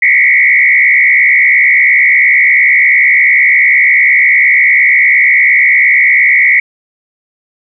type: tone with frequency modulation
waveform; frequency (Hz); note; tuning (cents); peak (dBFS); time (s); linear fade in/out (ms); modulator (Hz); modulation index
sine; 2100; C7; +6; -4; 0.02-6.6; 5; 68.6; 2.5
effects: none